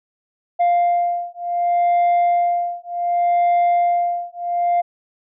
sine beating tone pair, 698.5 / 699.17 Hz, F5 / F5, 0 / +2 cents, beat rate 0.67 Hz, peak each -16 dBFS, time 0.59-4.82 s, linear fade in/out 20 ms, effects tanh soft clip ceiling -12 dBFS

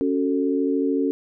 sine chord, F# minor, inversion second, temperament just, 277.5 / 370 / 444 Hz, C#4 / F#4 / A4, +2 / 0 / +16 cents, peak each -21 / -26 / -25 dBFS, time 0.01-1.11 s, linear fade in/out 0 ms, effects none

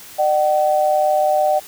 sine tone pair together, 603 / 759.7 Hz, D5 / F#5, +46 / +46 cents, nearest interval major third, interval 400 cents, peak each -16 dBFS, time 0.18-1.6 s, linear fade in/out 20 ms, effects white hiss -39 dBFS RMS until 1.67 s

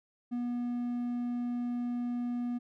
triangle tone, 242.3 Hz, B3, 33 cents flat, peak -29 dBFS, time 0.31-2.59 s, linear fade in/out 20 ms, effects none

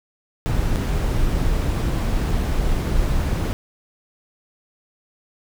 brown noise with dropouts, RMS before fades -20 dBFS, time 0.46-3.53 s, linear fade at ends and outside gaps 0 ms, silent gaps 0.759-0.765 s, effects none

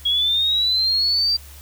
sine linear sweep, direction up, 3300 to 4717 Hz, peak -16 dBFS, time 0.05-1.37 s, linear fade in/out 10 ms, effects added 71 Hz sine -40 dBFS peak until 1.61 s + white hiss -45 dBFS RMS until 1.61 s

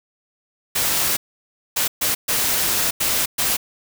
white noise bursts at uneven times, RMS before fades -20 dBFS, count 6, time 0.75-1.17 / 1.76-1.88 / 2.01-2.15 / 2.28-2.91 / 3-3.26 / 3.38-3.57 s, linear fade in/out 10 ms, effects none

